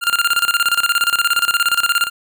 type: tone with tremolo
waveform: 25% pulse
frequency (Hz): 1396.9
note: F6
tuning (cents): 0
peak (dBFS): -8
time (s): 0.01-2.1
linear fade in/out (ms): 50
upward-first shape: square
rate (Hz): 17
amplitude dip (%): 80
effects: none